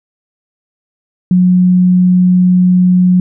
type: tone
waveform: sine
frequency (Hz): 181.4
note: F#3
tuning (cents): -34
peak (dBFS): -5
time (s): 1.31-3.2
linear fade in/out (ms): 2
effects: none